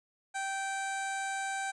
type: tone with notch filter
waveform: 15% pulse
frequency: 779 Hz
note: G5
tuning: 11 cents flat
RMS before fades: -35 dBFS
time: 0.34-1.72 s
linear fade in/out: 20 ms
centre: 2900 Hz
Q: 1.3
effects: resampled to 24000 Hz